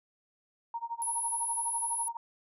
sine tone with tremolo, 930 Hz, A#5, 4 cents flat, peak -31 dBFS, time 0.74-2.17 s, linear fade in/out 2 ms, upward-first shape sine, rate 12 Hz, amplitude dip 95%
sine tone, 10548 Hz, E9, in tune, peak -31 dBFS, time 1.02-2.08 s, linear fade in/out 0 ms
effects none

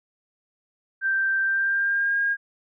sine tone with pitch glide, 1568 to 1623.3 Hz, G6 to G#6, 0 to -40 cents, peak -20 dBFS, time 1.01-2.37 s, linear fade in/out 50 ms, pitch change +60 cents, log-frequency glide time 1.43-2.18 s, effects none

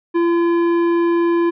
triangle tone with tanh clipping, 340.5 Hz, F4, 44 cents flat, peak -15 dBFS, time 0.14-1.51 s, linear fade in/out 20 ms, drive 16 dB, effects none

